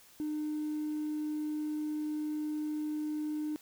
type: tone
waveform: triangle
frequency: 303.5 Hz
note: D#4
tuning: 43 cents flat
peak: -29 dBFS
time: 0.2-3.56 s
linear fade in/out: 0 ms
effects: tanh soft clip ceiling -29 dBFS + white hiss -59 dBFS RMS until 3.61 s